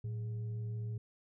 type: tone with frequency modulation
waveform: sine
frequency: 111.7 Hz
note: A2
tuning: 27 cents sharp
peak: -36 dBFS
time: 0.04-0.98 s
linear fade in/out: 5 ms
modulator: 299 Hz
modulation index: 0.24
effects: none